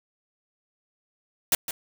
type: noise with echo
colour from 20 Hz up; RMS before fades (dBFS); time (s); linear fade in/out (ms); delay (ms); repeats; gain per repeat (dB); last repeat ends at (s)
white; -20; 1.52-1.55; 2; 160; 1; -11; 1.71
effects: none